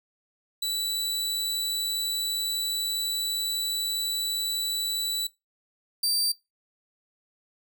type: tone pair in turn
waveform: sawtooth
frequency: 3951 / 4669 Hz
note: B7 / D8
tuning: 0 / -11 cents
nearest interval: minor third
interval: 289 cents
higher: second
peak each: -23 / -20 dBFS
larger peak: second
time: 0.62-5.27 / 6.03-6.32 s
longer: first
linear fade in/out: 5 ms
effects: noise-tail reverb RT60 0.2 s tail -19 dB re dry